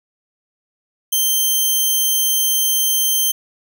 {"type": "tone", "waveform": "5% pulse", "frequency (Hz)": 3136, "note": "G7", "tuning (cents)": 0, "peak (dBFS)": -6, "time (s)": [1.12, 3.32], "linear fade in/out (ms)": 10, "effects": []}